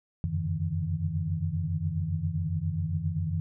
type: tone cluster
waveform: sine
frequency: 87.5 / 94.9 / 142.1 / 150.6 / 160.5 Hz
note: F2 / F#2 / C#3 / D3 / E3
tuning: +4 / +44 / +43 / +44 / -46 cents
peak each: -33 / -32 / -38 / -38 / -31 dBFS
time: 0.24-3.4 s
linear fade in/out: 0 ms
effects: none